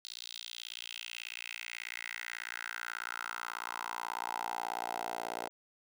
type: tone with high-pass filter sweep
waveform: 10% pulse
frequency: 58.27 Hz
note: A#1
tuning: in tune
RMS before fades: -41 dBFS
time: 0.05-5.49 s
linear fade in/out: 0 ms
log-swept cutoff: 4100 to 590 Hz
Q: 3.7
effects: none